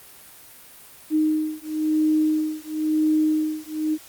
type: beating tone pair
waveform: sine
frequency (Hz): 309.3 / 310.28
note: D#4 / D#4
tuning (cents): -10 / -5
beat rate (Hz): 0.98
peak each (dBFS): -22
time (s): 1.1-3.98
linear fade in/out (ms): 50
effects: white hiss -46 dBFS RMS until 4.08 s + Opus 32 kbps